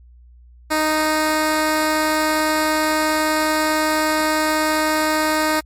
10% pulse tone, 310 Hz, D#4, 6 cents flat, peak -8 dBFS, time 0.7-5.61 s, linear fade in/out 20 ms, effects added 60 Hz sine -43 dBFS peak until 5.65 s + MP3 64 kbps

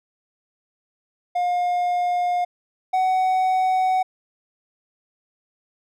triangle tone pair in turn, 712 / 748.2 Hz, F5 / F#5, +33 / +19 cents, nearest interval minor second, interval 86 cents, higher second, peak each -17 / -15 dBFS, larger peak second, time 1.35-2.45 / 2.93-4.03 s, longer neither, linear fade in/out 10 ms, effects none

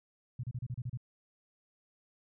sine tone bursts, 123.47 Hz, B2, in tune, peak -34 dBFS, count 8, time 0.39-0.974 s, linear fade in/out 5 ms, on 45 ms, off 32 ms, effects none

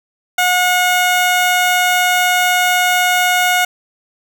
15% pulse tone, 724 Hz, F#5, 38 cents flat, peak -5 dBFS, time 0.38-3.65 s, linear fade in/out 5 ms, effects none

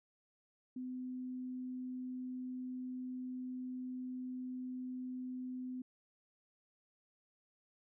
sine tone, 253.9 Hz, B3, 48 cents sharp, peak -40 dBFS, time 0.76-5.82 s, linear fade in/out 5 ms, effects none

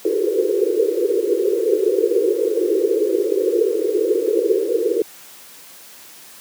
white band-pass noise, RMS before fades -18 dBFS, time 0.05-5.02 s, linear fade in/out 2 ms, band 340 to 490 Hz, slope 96 dB/octave, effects white hiss -42 dBFS RMS until 6.4 s + high-pass 150 Hz 12 dB/octave

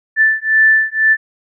sine beating tone pair, 1760 / 1762 Hz, A6 / A6, 0 / +2 cents, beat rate 2 Hz, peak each -12 dBFS, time 0.16-1.17 s, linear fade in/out 50 ms, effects none

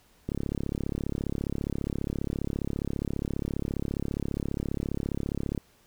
click train, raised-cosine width 3 ms, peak -17 dBFS, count 185, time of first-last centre 0.29-5.577 s, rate 34.8 Hz, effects pink hiss -62 dBFS RMS until 5.86 s

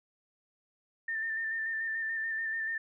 sine tone with vibrato, 1795 Hz, A6, 34 cents sharp, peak -31 dBFS, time 1.08-2.78 s, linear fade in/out 5 ms, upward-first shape square, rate 6.9 Hz, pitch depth 23 cents each way, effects none

